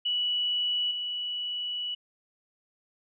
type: tone with level steps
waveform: sine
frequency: 2946 Hz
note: F#7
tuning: 8 cents flat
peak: -25 / -30 dBFS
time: 0.05-1.95 s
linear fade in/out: 10 ms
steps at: 0.91 s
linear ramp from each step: 2 ms
effects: none